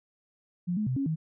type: tone with pitch steps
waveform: sine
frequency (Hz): 176.8 / 212.7 / 128.1 / 274.8 / 158.8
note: F3 / G#3 / C3 / C#4 / D#3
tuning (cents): +22 / +42 / -36 / -15 / +36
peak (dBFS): -26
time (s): 0.67-1.16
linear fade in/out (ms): 20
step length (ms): 98
effects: none